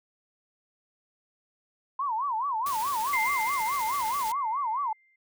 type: tone with vibrato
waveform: sine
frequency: 1000 Hz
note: B5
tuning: 21 cents sharp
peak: -26 dBFS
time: 1.99-4.93 s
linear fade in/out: 5 ms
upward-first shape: sine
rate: 4.7 Hz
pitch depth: 250 cents each way
type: noise with tremolo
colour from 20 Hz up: white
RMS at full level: -37 dBFS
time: 2.66-4.32 s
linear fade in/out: 2 ms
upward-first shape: triangle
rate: 15 Hz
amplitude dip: 25%
type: tone with exponential decay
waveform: sine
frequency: 2093 Hz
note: C7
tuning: in tune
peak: -24 dBFS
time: 3.13-5.16 s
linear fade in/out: 5 ms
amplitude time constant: 440 ms
effects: none